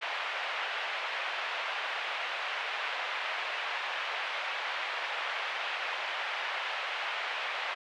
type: band-pass noise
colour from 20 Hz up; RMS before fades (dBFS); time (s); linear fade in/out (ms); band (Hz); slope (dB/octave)
white; -35; 0.01-7.75; 20; 590 to 2900; 24
effects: none